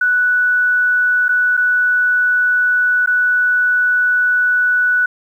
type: tone with dropouts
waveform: sine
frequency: 1480 Hz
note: F#6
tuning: in tune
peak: -11 dBFS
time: 0.01-5.06 s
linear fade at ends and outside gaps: 5 ms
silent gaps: 1.283-1.29 / 1.569-1.574 / 3.061-3.073 s
effects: 8-bit